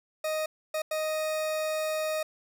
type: tone bursts at uneven times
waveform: 40% pulse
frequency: 623 Hz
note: D#5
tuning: 2 cents sharp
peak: -27 dBFS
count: 3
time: 0.24-0.46 / 0.74-0.82 / 0.91-2.23 s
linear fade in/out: 5 ms
effects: none